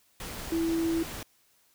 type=tone in noise; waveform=sine; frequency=329.6 Hz; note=E4; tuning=in tune; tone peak=-25 dBFS; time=0.52-1.03 s; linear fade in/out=2 ms; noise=pink; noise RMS=-39 dBFS; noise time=0.2-1.23 s; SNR=+11 dB; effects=white hiss -66 dBFS RMS until 1.74 s